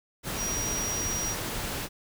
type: tone in noise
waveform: sine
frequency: 5740 Hz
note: F8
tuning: 47 cents sharp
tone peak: -30 dBFS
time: 0.36-1.36 s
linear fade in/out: 50 ms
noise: pink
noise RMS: -33 dBFS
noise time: 0.23-1.89 s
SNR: 0 dB
effects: none